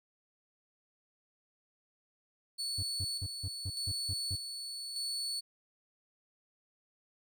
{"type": "tone with tremolo", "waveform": "35% pulse", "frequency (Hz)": 4435, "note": "C#8", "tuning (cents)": 0, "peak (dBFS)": -33, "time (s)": [2.58, 5.41], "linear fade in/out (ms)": 20, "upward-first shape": "square", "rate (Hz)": 0.84, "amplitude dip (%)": 45}
{"type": "tone bursts", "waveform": "triangle", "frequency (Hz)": 94.2, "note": "F#2", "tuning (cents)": 32, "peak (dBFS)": -32, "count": 8, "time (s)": [2.78, 4.354], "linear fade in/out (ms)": 5, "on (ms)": 48, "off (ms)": 170}
{"effects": []}